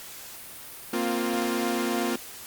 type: chord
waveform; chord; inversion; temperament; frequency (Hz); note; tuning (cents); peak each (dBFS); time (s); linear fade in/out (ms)
sawtooth; Bb suspended second; none; equal with one note detuned; 233.1 / 261.6 / 351.3; Bb3 / C4 / F4; 0 / 0 / +10; -25 / -27 / -25; 0.93-2.16; 5
effects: white hiss -42 dBFS RMS until 2.46 s + Opus 48 kbps